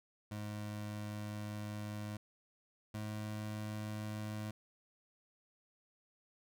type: tone pair in turn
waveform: 25% pulse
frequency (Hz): 105.1 / 106.69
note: G#2 / G#2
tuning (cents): +21 / +47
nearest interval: unison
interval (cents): 26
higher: second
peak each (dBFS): -37 / -36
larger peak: second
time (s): 0.31-2.17 / 2.94-4.51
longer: first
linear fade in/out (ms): 5
effects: none